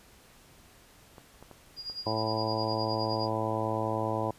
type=clicks; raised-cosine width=1 ms; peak=-33 dBFS; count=4; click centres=1.182 / 1.426 / 1.513 / 1.899 s
type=tone with tremolo; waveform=sine; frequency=4845 Hz; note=D#8; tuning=47 cents flat; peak=-33 dBFS; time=1.76-3.3 s; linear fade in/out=50 ms; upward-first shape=sine; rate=9.7 Hz; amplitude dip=80%
type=harmonic tone; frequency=110 Hz; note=A2; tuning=in tune; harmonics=1 / 2 / 3 / 4 / 5 / 6 / 7 / 8 / 9; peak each=-35 / -39 / -36 / -38 / -35 / -37 / -37 / -39 / -36 dBFS; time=2.06-4.31 s; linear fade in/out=5 ms
effects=pink hiss -57 dBFS RMS until 4.38 s + resampled to 32000 Hz